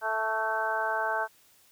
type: harmonic tone with a mistuned harmonic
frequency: 220 Hz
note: A3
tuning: in tune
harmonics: 2 / 3 / 4 / 5 / 6 / 7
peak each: -39 / -33 / -31 / -36 / -38 / -31 dBFS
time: 0.01-1.28 s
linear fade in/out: 50 ms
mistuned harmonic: 5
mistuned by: +16 cents
effects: white hiss -61 dBFS RMS until 1.71 s